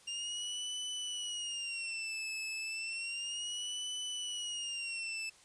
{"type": "tone with vibrato", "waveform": "sawtooth", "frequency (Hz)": 2794, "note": "F7", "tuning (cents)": 0, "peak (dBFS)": -34, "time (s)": [0.07, 5.3], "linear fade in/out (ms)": 10, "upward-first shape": "sine", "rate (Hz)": 0.32, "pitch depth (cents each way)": 120, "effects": ["white hiss -61 dBFS RMS until 5.44 s", "resampled to 22050 Hz"]}